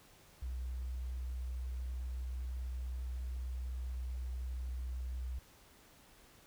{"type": "tone", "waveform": "sine", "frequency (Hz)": 62.7, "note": "B1", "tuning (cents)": 27, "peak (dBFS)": -37, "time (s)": [0.42, 5.39], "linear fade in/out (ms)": 5, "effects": ["pink hiss -62 dBFS RMS until 6.46 s"]}